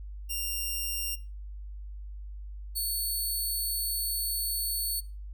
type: tone pair in turn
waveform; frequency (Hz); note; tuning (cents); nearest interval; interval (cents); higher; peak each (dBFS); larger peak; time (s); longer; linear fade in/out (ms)
5% pulse; 2787 / 4435; F7 / C#8; -4 / 0; minor sixth; 804; second; -22; neither; 0.29-1.16 / 2.75-5.01; second; 20
effects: noise-tail reverb RT60 0.3 s tail -19 dB re dry + added 50 Hz sine -38 dBFS peak until 5.33 s